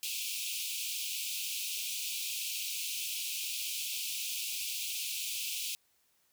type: high-pass noise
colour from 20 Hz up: pink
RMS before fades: -37 dBFS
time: 0.03-5.75 s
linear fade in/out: 0 ms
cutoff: 2400 Hz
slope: 96 dB/octave
effects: white hiss -72 dBFS RMS until 6.32 s